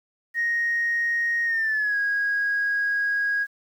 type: tone with pitch glide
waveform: sine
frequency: 1869 to 1646 Hz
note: A#6 to G#6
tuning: +4 to -16 cents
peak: -20 dBFS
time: 0.34-3.47 s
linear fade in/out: 50 ms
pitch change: -220 cents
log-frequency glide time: 1.45-1.97 s
effects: tanh soft clip ceiling -17 dBFS + 9-bit